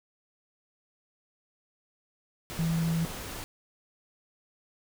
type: tone in noise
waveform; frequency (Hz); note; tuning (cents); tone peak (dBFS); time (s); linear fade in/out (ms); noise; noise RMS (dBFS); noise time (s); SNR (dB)
sine; 164.81; E3; 0; -25; 2.59-3.05; 0; pink; -39; 2.5-3.44; +11
effects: none